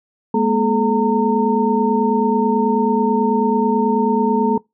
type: tone cluster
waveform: sine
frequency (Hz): 210.1 / 239.3 / 430.4 / 915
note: G#3 / A#3 / A4 / A#5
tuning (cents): +20 / +46 / -38 / -32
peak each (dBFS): -19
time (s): 0.34-4.58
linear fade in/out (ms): 5
effects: noise-tail reverb RT60 0.2 s tail -24 dB re dry